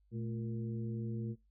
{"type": "harmonic tone with a mistuned harmonic", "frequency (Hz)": 116.54, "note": "A#2", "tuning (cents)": 0, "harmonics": [1, 2, 3, 4], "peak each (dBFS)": [-38, -41, -47, -52], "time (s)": [0.11, 1.36], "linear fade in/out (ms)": 50, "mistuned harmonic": 2, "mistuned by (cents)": -100, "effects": ["noise-tail reverb RT60 0.2 s tail -23 dB re dry", "added 50 Hz sine -67 dBFS peak until 1.5 s"]}